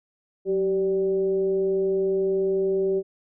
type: tone with frequency modulation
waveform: sine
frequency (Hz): 385.1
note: G4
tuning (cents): -31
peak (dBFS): -20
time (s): 0.45-3.03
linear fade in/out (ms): 50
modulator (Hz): 201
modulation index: 0.41
effects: none